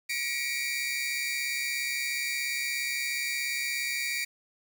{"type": "tone cluster", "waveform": "sawtooth", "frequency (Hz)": [1913, 2241, 2378], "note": ["A#6", "C#7", "D7"], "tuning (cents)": [44, 18, 21], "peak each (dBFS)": [-33, -30, -29], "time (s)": [0.09, 4.25], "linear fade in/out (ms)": 10, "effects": ["9-bit"]}